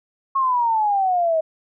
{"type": "exponential sweep", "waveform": "sine", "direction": "down", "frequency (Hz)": [1096, 628], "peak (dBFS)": -16, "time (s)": [0.35, 1.41], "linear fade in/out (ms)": 10, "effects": []}